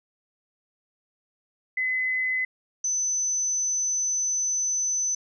sine tone pair in turn, 2027 / 6055 Hz, B6 / F#8, +45 / +39 cents, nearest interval octave + perfect fifth, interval 1894 cents, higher second, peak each -23 dBFS, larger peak neither, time 1.77-2.45 / 2.84-5.15 s, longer second, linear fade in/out 5 ms, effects none

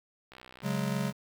click train, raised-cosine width 0.3 ms, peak -32 dBFS, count 30, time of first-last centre 0.32-0.777 s, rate 63.4 Hz
square chord, C# suspended fourth, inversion none, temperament just, 138.59 / 184.79 / 207.9 Hz, C#3 / F#3 / G#3, 0 / -2 / +2 cents, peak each -34 dBFS, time 0.62-1.13 s, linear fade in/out 50 ms
effects 9-bit

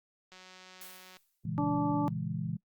click train, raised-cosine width 0.2 ms, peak -35 dBFS, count 158, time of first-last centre 0.32-1.169 s, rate 185 Hz
blue noise with exponential decay, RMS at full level -45 dBFS, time 0.81-1.46 s, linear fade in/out 5 ms, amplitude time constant 140 ms
sine chord, A# half-diminished seventh, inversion none, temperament equal with one note detuned, 116.54 / 138.59 / 165.29 / 207.7 Hz, A#2 / C#3 / E3 / G#3, 0 / 0 / +5 / 0 cents, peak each -39 / -39 / -35 / -40 dBFS, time 1.45-2.57 s, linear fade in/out 5 ms
harmonic tone, 290.3 Hz, D4, 20 cents flat, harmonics 1 / 2 / 3 / 4, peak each -29 / -40 / -34 / -40 dBFS, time 1.58-2.08 s, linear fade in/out 0 ms
effects noise-tail reverb RT60 0.1 s tail -24 dB re dry + Opus 48 kbps

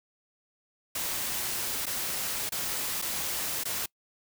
white noise with dropouts, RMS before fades -32 dBFS, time 0.95-3.86 s, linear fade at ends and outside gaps 5 ms, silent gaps 1.857-1.865 / 2.493-2.52 / 3.017-3.022 / 3.637-3.653 s, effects noise-tail reverb RT60 0.1 s tail -25 dB re dry

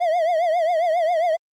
triangle tone with vibrato, 670 Hz, E5, 28 cents sharp, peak -15 dBFS, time 0-1.37 s, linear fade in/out 20 ms, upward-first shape triangle, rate 7.4 Hz, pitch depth 150 cents each way, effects Opus 32 kbps

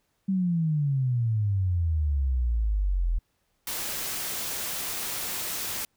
sine exponential sweep, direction down, 196 to 40.18 Hz, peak -22 dBFS, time 0.28-3.19 s, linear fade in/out 10 ms
white noise, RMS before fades -32 dBFS, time 3.67-5.85 s, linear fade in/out 2 ms
effects pink hiss -73 dBFS RMS until 5.96 s

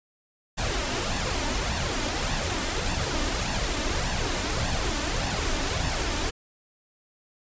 pink noise with flanger, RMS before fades -27 dBFS, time 0.57-6.31 s, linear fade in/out 20 ms, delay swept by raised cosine 1.1 to 3.4 ms, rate 1.7 Hz, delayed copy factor +0.55, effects resampled to 16000 Hz

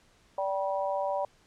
harmonic tone, 193.9 Hz, G3, 19 cents flat, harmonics 3 / 4 / 5, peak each -30 / -33 / -34 dBFS, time 0.38-1.25 s, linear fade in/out 2 ms, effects pink hiss -63 dBFS RMS until 1.46 s + low-pass 8000 Hz 12 dB/octave

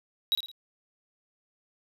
triangle tone with echo, 3844 Hz, B7, 48 cents flat, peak -20 dBFS, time 0.32-0.35 s, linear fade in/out 0 ms, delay 55 ms, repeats 3, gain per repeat -8 dB, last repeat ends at 0.515 s, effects none

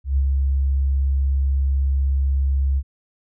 sine tone with ADSR envelope, 68.1 Hz, C#2, 30 cents flat, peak -14 dBFS, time 0.04-2.83 s, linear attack 130 ms, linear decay 58 ms, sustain -2 dB, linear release 53 ms, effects none

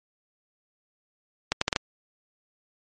accelerating click train, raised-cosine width 0.2 ms, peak -5 dBFS, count 5, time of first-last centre 1.52-1.762 s, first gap 94 ms, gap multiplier 0.71, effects MP3 48 kbps

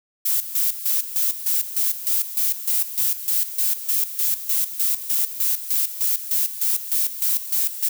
violet noise with tremolo, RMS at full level -20 dBFS, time 0.25-7.89 s, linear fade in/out 10 ms, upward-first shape square, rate 3.3 Hz, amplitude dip 75%, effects none

